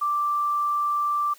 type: tone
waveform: sine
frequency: 1174.7 Hz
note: D6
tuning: in tune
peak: -21 dBFS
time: 0.01-1.34 s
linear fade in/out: 10 ms
effects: white hiss -52 dBFS RMS until 1.38 s + high-pass 400 Hz 12 dB/octave